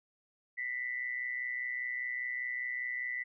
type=tone with amplitude modulation; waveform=sine; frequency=1983 Hz; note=B6; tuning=7 cents sharp; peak=-31 dBFS; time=0.57-3.24 s; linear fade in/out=20 ms; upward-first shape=sine; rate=125 Hz; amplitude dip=65%; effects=none